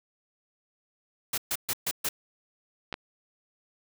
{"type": "noise bursts", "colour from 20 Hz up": "white", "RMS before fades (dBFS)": -29, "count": 5, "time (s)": [1.33, 2.09], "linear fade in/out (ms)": 5, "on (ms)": 48, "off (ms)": 130}
{"type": "clicks", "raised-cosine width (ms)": 0.3, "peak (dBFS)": -18, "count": 2, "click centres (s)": [2.927, 2.941]}
{"effects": []}